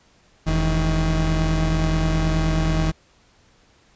35% pulse tone pair together, 42.03 / 158.7 Hz, E1 / D#3, +34 / +35 cents, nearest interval octave + major seventh, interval 2301 cents, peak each -19 dBFS, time 0.46-2.92 s, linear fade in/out 20 ms, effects pink hiss -57 dBFS RMS until 3.95 s + resampled to 16000 Hz

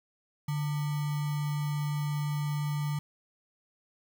sine tone with sample-and-hold, 147.1 Hz, D3, 3 cents sharp, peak -28 dBFS, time 0.48-2.99 s, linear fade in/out 5 ms, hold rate 1050 Hz, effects none

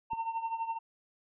triangle tone with tremolo, 909 Hz, A#5, 44 cents flat, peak -27 dBFS, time 0.1-0.79 s, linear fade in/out 20 ms, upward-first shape triangle, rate 12 Hz, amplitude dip 80%
click, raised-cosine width 3 ms, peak -34 dBFS, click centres 0.133 s
effects resampled to 8000 Hz

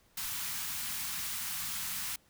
white band-stop noise, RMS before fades -37 dBFS, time 0.17-2.16 s, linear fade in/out 5 ms, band 230 to 920 Hz, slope 24 dB/octave, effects pink hiss -67 dBFS RMS until 2.29 s

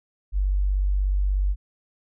sine tone, 48.31 Hz, G1, 25 cents flat, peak -19 dBFS, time 0.32-1.56 s, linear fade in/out 50 ms, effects none

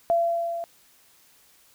sine tone with level ramp, 679 Hz, F5, 49 cents flat, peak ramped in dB -17 to -29 dBFS, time 0.1-0.64 s, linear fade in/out 0 ms, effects white hiss -58 dBFS RMS until 1.74 s

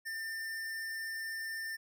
square tone, 1796 Hz, A6, 35 cents sharp, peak -38 dBFS, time 0.05-1.77 s, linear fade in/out 20 ms, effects none

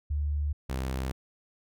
sine / sawtooth tone pair in turn, 73.42 / 65.29 Hz, D2 / C2, 0 / -3 cents, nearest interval major second, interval 203 cents, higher first, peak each -26 dBFS, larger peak neither, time 0.1-0.53 / 0.69-1.12 s, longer neither, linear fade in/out 10 ms, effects none

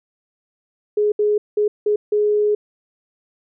sine tone bursts at uneven times, 418.5 Hz, G#4, 13 cents sharp, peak -14 dBFS, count 5, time 0.97-1.12 / 1.19-1.38 / 1.57-1.68 / 1.86-1.96 / 2.12-2.55 s, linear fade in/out 5 ms, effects none

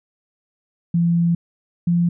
sine tone pair in turn, 170.2 / 172.48 Hz, F3 / F3, -44 / -21 cents, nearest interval unison, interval 23 cents, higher second, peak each -14 dBFS, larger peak neither, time 0.94-1.35 / 1.87-2.09 s, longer first, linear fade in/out 5 ms, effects none

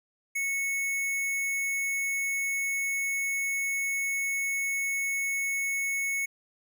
square tone, 2205 Hz, C#7, 10 cents flat, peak -28 dBFS, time 0.35-6.26 s, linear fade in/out 10 ms, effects none

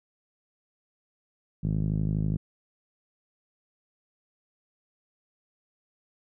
5% pulse tone with low-pass filter, 52.2 Hz, G#1, 10 cents sharp, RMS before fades -27 dBFS, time 1.63-2.37 s, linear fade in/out 10 ms, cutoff 160 Hz, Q 2.2, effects none

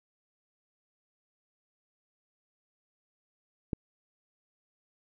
click, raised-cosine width 3 ms, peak -17 dBFS, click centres 3.732 s, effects none

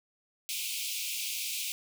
pink high-pass noise, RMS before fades -35 dBFS, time 0.49-1.72 s, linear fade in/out 0 ms, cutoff 2300 Hz, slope 96 dB/octave, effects none

